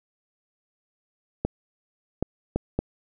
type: clicks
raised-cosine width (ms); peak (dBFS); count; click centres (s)
2; -10; 4; 1.45 / 2.226 / 2.56 / 2.79
effects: none